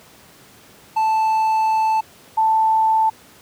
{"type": "tone pair in turn", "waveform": ["triangle", "sine"], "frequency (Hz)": [879, 882.4], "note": ["A5", "A5"], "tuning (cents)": [-2, 5], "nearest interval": "unison", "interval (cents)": 7, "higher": "second", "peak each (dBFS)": -13, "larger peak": "neither", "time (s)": [[0.96, 2.01], [2.37, 3.1]], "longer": "first", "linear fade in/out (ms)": 10, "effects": ["pink hiss -47 dBFS RMS until 3.41 s", "high-pass 100 Hz 12 dB/octave"]}